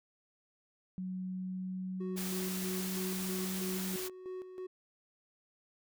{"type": "tone with pitch glide", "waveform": "sine", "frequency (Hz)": [185.2, 188.44], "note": ["F#3", "F#3"], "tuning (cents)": [2, 32], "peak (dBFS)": -36, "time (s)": [0.98, 3.96], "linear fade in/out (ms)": 0, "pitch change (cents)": 30, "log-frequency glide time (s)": [1.25, 3.63]}
{"type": "tone with tremolo", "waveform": "triangle", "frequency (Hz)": 370, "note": "F#4", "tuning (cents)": 0, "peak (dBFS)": -37, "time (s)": [2, 4.67], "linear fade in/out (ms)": 10, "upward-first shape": "square", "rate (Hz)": 3.1, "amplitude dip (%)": 60}
{"type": "noise", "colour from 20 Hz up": "white", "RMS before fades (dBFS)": -41, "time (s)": [2.16, 4.09], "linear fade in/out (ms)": 20}
{"effects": []}